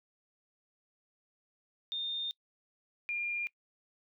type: tone pair in turn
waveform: sine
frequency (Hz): 3638 / 2405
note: A#7 / D7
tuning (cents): -43 / +41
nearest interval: perfect fifth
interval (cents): 716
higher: first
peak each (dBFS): -33 / -32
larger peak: second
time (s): 1.92-2.31 / 3.09-3.47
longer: first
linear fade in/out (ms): 0
effects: noise-tail reverb RT60 0.1 s tail -22 dB re dry